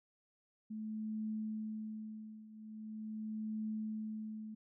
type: tone with tremolo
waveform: sine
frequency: 216.7 Hz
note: A3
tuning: 26 cents flat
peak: -36 dBFS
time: 0.7-4.55 s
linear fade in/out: 10 ms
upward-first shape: triangle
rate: 0.42 Hz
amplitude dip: 85%
effects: none